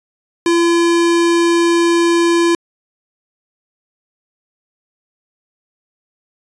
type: tone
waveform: square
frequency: 340 Hz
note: F4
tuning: 46 cents flat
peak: -11 dBFS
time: 0.46-2.55 s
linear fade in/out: 2 ms
effects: resampled to 22050 Hz